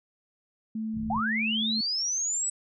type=tone; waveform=sine; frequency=220 Hz; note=A3; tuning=in tune; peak=-29 dBFS; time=0.75-1.81 s; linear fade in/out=5 ms
type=low-pass noise; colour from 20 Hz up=white; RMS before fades=-39 dBFS; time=0.93-1.23 s; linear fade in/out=50 ms; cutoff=180 Hz; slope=96 dB/octave
type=linear sweep; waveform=sine; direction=up; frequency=698.5 to 7990 Hz; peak=-26 dBFS; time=1.1-2.5 s; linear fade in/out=5 ms
effects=none

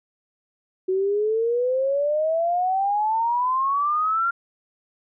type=exponential sweep; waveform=sine; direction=up; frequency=370 to 1396.9 Hz; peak=-19 dBFS; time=0.88-4.31 s; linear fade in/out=10 ms; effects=none

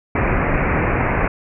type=low-pass noise; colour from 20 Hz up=pink; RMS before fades=-18 dBFS; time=0.15-1.28 s; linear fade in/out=5 ms; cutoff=2500 Hz; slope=96 dB/octave; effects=none

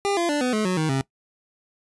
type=tone with pitch steps; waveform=25% pulse; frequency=400.7 / 342.8 / 293.3 / 251 / 214.7 / 183.72 / 157.19 / 134.49 Hz; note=G4 / F4 / D4 / B3 / A3 / F#3 / D#3 / C3; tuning=+38 / -32 / -2 / +28 / -42 / -12 / +18 / +48 cents; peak=-17 dBFS; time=0.05-1.01 s; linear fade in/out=0 ms; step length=120 ms; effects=noise-tail reverb RT60 0.1 s tail -20 dB re dry + resampled to 24000 Hz

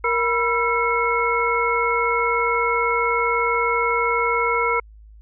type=tone cluster; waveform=sine; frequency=468.1 / 977 / 1343 / 2182 Hz; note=A#4 / B5 / E6 / C#7; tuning=+7 / -19 / +32 / -28 cents; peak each=-23 dBFS; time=0.04-4.8 s; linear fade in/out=5 ms; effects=added 53 Hz sine -42 dBFS peak until 5.21 s

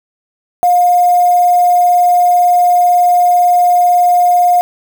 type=tone with quantisation; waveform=sine; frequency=711 Hz; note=F5; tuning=31 cents sharp; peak=-6 dBFS; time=0.63-4.61 s; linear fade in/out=0 ms; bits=4; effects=none

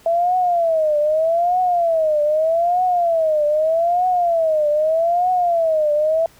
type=tone with vibrato; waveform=sine; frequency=660 Hz; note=E5; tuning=2 cents sharp; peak=-14 dBFS; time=0.06-6.26 s; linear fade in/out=2 ms; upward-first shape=triangle; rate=0.81 Hz; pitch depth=200 cents each way; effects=pink hiss -50 dBFS RMS until 6.39 s

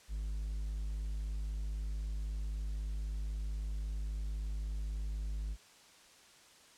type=tone; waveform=triangle; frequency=51.91 Hz; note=G#1; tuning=in tune; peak=-33 dBFS; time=0.08-5.57 s; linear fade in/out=50 ms; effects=white hiss -60 dBFS RMS until 6.77 s + low-pass 8000 Hz 12 dB/octave

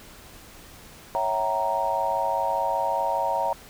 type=chord; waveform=sine; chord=C# diminished seventh; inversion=none; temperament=equal with one note detuned; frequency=554.4 / 659.3 / 764.3 / 932.3 Hz; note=C#5 / E5 / G5 / Bb5; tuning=0 / 0 / -44 / 0 cents; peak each=-30 / -29 / -29 / -25 dBFS; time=1.15-3.53 s; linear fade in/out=0 ms; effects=pink hiss -47 dBFS RMS until 3.69 s

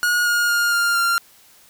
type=tone with pitch steps; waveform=45% pulse; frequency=1443 / 1428.9 / 1414.9 / 1401.1 / 1387.4 Hz; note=F#6 / F6 / F6 / F6 / F6; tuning=-44 / +39 / +22 / +5 / -12 cents; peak=-16 dBFS; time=0.03-1.18 s; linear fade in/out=0 ms; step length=230 ms; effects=white hiss -51 dBFS RMS until 1.69 s

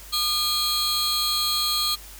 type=tone cluster; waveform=40% pulse; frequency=1214 / 3268 / 3985 / 4288 Hz; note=D#6 / G#7 / B7 / C8; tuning=-43 / -29 / +15 / +42 cents; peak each=-29 / -28 / -28 / -23 dBFS; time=0.12-1.96 s; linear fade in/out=20 ms; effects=added 50 Hz sine -44 dBFS peak until 2.19 s + white hiss -44 dBFS RMS until 2.19 s

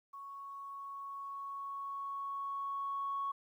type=tone with level ramp; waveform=sine; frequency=1108.7 Hz; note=C#6; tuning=in tune; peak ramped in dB=-45 to -33 dBFS; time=0.13-3.32 s; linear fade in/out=10 ms; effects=tanh soft clip ceiling -29 dBFS + 12-bit

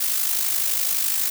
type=noise with amplitude modulation; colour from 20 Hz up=blue; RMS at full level=-20 dBFS; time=0-1.3 s; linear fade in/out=10 ms; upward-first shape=sine; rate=51.9 Hz; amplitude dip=55%; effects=none

